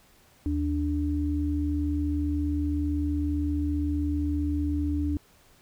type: tone pair together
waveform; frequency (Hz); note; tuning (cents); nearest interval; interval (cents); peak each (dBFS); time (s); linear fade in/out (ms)
sine; 77.6 / 293; D#2 / D4; -4 / -4; octave + major seventh; 2300; -27; 0.46-5.17; 0
effects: pink hiss -59 dBFS RMS until 5.61 s